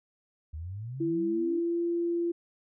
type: exponential sweep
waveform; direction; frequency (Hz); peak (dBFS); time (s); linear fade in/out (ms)
sine; up; 73.7 to 311.1; -35; 0.53-1.6; 10
type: tone with pitch glide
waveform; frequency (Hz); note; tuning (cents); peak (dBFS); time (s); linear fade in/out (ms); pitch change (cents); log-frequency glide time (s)
sine; 332.6 to 342.1; E4 to F4; +16 to -36; -26; 1-2.32; 10; +48; 1.19-1.81
effects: none

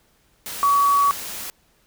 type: tone in noise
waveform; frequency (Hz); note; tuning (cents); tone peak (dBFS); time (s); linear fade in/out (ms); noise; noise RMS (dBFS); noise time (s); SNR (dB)
sine; 1132; C#6; +36; -14; 0.63-1.11; 0; white; -32; 0.46-1.5; +15
effects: pink hiss -61 dBFS RMS until 1.86 s

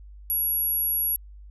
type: tone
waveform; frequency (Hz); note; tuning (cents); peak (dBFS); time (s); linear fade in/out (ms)
sine; 11330; F9; +24; -22; 0.3-1.16; 0
effects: added 50 Hz sine -42 dBFS peak until 1.5 s

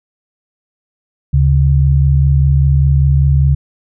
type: tone pair together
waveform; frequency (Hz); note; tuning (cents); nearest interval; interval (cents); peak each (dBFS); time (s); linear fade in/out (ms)
sine; 73.42 / 138.48; D2 / C#3; 0 / -1; major seventh; 1099; -10; 1.33-3.55; 10
effects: none

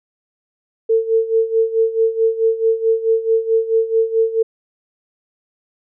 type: tone with tremolo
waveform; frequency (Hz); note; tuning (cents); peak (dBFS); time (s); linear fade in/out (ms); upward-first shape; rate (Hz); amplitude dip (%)
sine; 450; A4; +39; -10; 0.89-4.43; 10; sine; 4.6; 80
effects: none

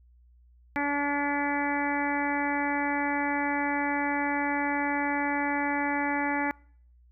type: harmonic tone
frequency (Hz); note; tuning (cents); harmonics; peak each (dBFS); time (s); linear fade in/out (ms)
286.8; D4; -41; 1 / 2 / 3 / 4 / 5 / 6 / 7 / 8; -30 / -37 / -31 / -40 / -37 / -34 / -34 / -38; 0.76-6.51; 0
effects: noise-tail reverb RT60 0.6 s tail -26 dB re dry + added 60 Hz sine -55 dBFS peak until 7.11 s

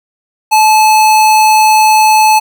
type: tone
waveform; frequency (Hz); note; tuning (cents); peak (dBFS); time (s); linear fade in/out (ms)
square; 865; A5; -30; -5; 0.51-2.4; 20
effects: none

